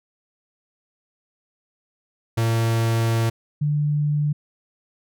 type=tone pair in turn; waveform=45% pulse / sine; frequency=114.2 / 147.99 Hz; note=A#2 / D3; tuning=-35 / +14 cents; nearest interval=major third; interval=449 cents; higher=second; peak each=-18 dBFS; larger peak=neither; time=2.37-3.3 / 3.61-4.33 s; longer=first; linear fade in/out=10 ms; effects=none